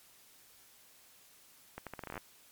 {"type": "accelerating click train", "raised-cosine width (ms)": 0.5, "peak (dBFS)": -26, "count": 12, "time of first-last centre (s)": [1.78, 2.178], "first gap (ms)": 87, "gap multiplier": 0.8, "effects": ["white hiss -61 dBFS RMS until 2.51 s", "MP3 96 kbps"]}